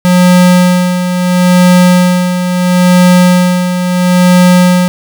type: tone with tremolo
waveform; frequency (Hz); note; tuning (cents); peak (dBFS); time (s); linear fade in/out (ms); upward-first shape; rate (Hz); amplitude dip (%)
square; 180; F#3; -47; -3; 0.05-4.88; 0; sine; 0.74; 60
effects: none